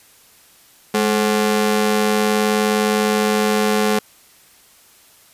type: ring-modulated tone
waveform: sawtooth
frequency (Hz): 319.5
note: D#4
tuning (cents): +46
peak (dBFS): -8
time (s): 0.94-3.99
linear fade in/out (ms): 5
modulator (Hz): 110
effects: white hiss -50 dBFS RMS until 5.33 s + resampled to 32000 Hz